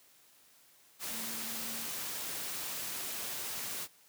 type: tone in noise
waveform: sine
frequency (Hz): 226.1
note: A3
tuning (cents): +47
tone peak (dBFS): -48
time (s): 1.08-1.88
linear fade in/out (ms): 50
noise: white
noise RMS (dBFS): -39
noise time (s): 0.99-3.88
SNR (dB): -12
effects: white hiss -63 dBFS RMS until 4.08 s + high-pass 100 Hz 12 dB/octave